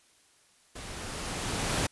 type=noise with level ramp; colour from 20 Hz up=pink; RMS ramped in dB=-42 to -28 dBFS; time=0.75-1.87 s; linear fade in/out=10 ms; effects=white hiss -63 dBFS RMS until 1.91 s + resampled to 24000 Hz